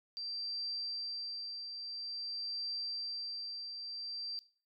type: tone with tremolo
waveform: sine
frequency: 4699 Hz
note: D8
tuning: in tune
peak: -36 dBFS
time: 0.17-4.39 s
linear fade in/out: 0 ms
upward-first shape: triangle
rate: 0.49 Hz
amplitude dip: 50%
effects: noise-tail reverb RT60 0.4 s tail -18 dB re dry